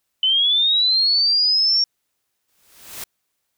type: linear sweep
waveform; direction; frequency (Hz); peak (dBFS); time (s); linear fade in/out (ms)
sine; up; 3010 to 5540; -14; 0.23-1.84; 2
type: noise with exponential growth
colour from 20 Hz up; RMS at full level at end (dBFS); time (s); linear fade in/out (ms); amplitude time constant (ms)
white; -29; 2.48-3.04; 5; 120
effects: white hiss -74 dBFS RMS until 3.57 s